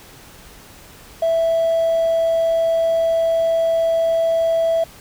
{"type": "tone with hard clipping", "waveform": "triangle", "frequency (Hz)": 659.3, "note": "E5", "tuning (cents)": 0, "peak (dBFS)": -15, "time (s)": [1.22, 4.84], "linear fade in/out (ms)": 5, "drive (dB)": 4, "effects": ["pink hiss -43 dBFS RMS until 5 s"]}